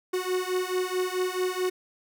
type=beating tone pair; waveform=45% pulse; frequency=365.3 / 369.9 Hz; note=F#4 / F#4; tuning=-22 / 0 cents; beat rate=4.6 Hz; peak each=-29 dBFS; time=0.13-1.7 s; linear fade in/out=10 ms; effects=none